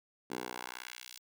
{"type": "tone with high-pass filter sweep", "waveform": "10% pulse", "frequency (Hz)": 61.74, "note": "B1", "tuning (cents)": 0, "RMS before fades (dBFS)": -44, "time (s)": [0.3, 1.19], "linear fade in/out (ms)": 10, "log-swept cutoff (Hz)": [300, 4600], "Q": 1, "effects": []}